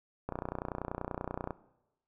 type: click train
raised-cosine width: 1 ms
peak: -21 dBFS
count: 38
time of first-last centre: 0.29-1.507 s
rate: 30.4 Hz
effects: noise-tail reverb RT60 0.9 s tail -18 dB re dry